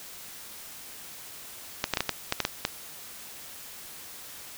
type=clicks; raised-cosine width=0.2 ms; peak=-7 dBFS; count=9; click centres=1.841 / 1.937 / 1.972 / 2.006 / 2.093 / 2.324 / 2.403 / 2.451 / 2.651 s; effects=white hiss -44 dBFS RMS until 4.57 s